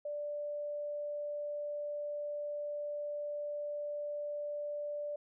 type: tone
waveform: sine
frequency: 587.3 Hz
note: D5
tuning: in tune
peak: -36 dBFS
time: 0.05-5.16 s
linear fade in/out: 5 ms
effects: none